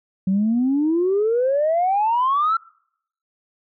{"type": "exponential sweep", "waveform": "sine", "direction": "up", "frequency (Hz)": [185, 1365], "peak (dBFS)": -15, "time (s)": [0.27, 2.57], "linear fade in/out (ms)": 5, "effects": ["noise-tail reverb RT60 0.7 s tail -26 dB re dry", "tanh soft clip ceiling -12 dBFS"]}